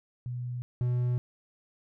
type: tone pair in turn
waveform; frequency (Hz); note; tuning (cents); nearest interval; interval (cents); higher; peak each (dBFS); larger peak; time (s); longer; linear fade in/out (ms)
sine / triangle; 123.1 / 123.1; B2 / B2; -5 / -5; unison; 0; neither; -32 / -23; second; 0.26-0.62 / 0.81-1.18; second; 0
effects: none